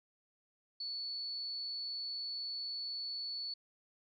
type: tone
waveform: sine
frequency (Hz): 4438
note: C#8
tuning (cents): +1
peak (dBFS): -38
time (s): 0.8-3.54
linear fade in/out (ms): 5
effects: none